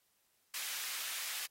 pink high-pass noise, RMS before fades -41 dBFS, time 0.54-1.46 s, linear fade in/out 2 ms, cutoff 1900 Hz, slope 12 dB/octave, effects white hiss -75 dBFS RMS until 1.5 s + AAC 48 kbps

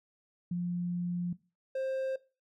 sine / triangle tone pair in turn, 175.8 / 528.9 Hz, F3 / C5, +12 / +19 cents, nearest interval octave + perfect fifth, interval 1907 cents, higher second, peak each -30 / -29 dBFS, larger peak second, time 0.51-1.33 / 1.75-2.16 s, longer first, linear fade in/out 5 ms, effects noise-tail reverb RT60 0.3 s tail -19 dB re dry

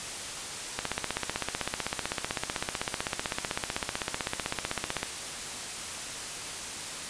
click train, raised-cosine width 0.3 ms, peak -12 dBFS, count 68, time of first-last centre 0.79-5.031 s, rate 15.8 Hz, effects white hiss -37 dBFS RMS until 7.09 s + resampled to 22050 Hz

